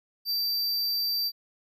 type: tone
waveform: square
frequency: 4671 Hz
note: D8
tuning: 10 cents flat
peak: -26 dBFS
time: 0.25-1.32 s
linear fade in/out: 50 ms
effects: none